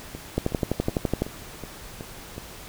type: two click trains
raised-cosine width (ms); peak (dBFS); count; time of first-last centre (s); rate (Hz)
2; -21 / -9; 7 / 11; 0.15-2.38 / 0.38-1.22; 2.69 / 11.9
effects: pink hiss -42 dBFS RMS until 2.68 s